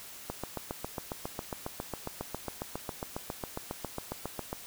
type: click train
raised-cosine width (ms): 1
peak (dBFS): -20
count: 32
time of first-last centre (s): 0.3-4.529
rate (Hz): 7.33
effects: white hiss -47 dBFS RMS until 4.66 s